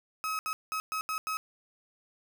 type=tone bursts at uneven times; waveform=35% pulse; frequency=1278 Hz; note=D#6; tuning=46 cents sharp; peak=-29 dBFS; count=6; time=0.24-0.39 / 0.46-0.53 / 0.72-0.8 / 0.92-1.01 / 1.09-1.18 / 1.27-1.37 s; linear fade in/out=0 ms; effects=11-bit